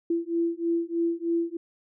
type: beating tone pair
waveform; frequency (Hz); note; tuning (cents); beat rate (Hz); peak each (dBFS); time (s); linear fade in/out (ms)
sine; 335.2 / 338.4; E4 / E4; +29 / +45; 3.2; -27 / -27; 0.1-1.57; 5
effects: none